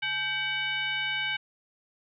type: tone with frequency modulation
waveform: sine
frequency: 2270 Hz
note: C#7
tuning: 41 cents sharp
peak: -27 dBFS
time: 0.02-1.37 s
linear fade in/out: 10 ms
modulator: 710 Hz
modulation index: 1.4
effects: none